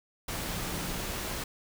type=tone in noise; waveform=sine; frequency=176 Hz; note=F3; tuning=14 cents sharp; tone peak=-43 dBFS; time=0.32-0.99 s; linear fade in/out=5 ms; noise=pink; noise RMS=-35 dBFS; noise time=0.28-1.44 s; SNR=-11 dB; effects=none